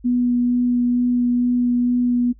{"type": "tone with vibrato", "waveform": "sine", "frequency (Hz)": 244.5, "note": "B3", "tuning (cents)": -17, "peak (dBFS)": -15, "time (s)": [0.04, 2.33], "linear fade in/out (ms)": 20, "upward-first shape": "sine", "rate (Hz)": 2.2, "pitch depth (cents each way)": 9, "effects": ["noise-tail reverb RT60 0.1 s tail -19 dB re dry", "added 51 Hz sine -44 dBFS peak until 2.39 s"]}